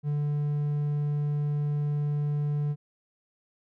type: tone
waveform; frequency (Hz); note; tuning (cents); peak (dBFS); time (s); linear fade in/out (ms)
triangle; 146.83; D3; 0; -23; 0.03-2.76; 50
effects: none